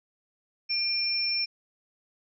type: tone pair together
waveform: sine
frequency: 2400 / 5388 Hz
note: D7 / E8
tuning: +37 / +37 cents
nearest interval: octave + major second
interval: 1400 cents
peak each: -31 / -26 dBFS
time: 0.69-1.46 s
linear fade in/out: 20 ms
effects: none